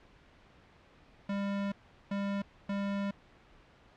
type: tone bursts at uneven times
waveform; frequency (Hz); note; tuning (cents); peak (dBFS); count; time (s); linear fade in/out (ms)
square; 199.6; G3; +32; -32; 3; 1.29-1.72 / 2.11-2.42 / 2.69-3.11; 5
effects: pink hiss -60 dBFS RMS until 3.96 s + low-pass 3000 Hz 12 dB/octave